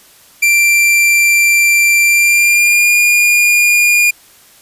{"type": "tone with pitch glide", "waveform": "45% pulse", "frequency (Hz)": [2359, 2424], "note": ["D7", "D#7"], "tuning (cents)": [7, -46], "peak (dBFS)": -7, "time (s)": [0.42, 4.11], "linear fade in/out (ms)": 10, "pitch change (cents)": 47, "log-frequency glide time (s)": [2.04, 2.94], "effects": ["white hiss -44 dBFS RMS until 4.61 s", "resampled to 32000 Hz"]}